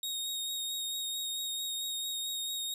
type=tone with vibrato; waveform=sawtooth; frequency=3740 Hz; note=A#7; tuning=5 cents sharp; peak=-31 dBFS; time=0.03-2.74 s; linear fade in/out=2 ms; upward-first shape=sine; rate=4.5 Hz; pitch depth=15 cents each way; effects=none